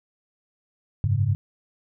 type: chord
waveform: sine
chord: F# suspended second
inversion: none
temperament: equal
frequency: 92.5 / 103.83 / 138.59 Hz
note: F#2 / G#2 / C#3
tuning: 0 / 0 / 0 cents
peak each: -27 / -21 / -25 dBFS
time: 1.04-1.35 s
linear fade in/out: 0 ms
effects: none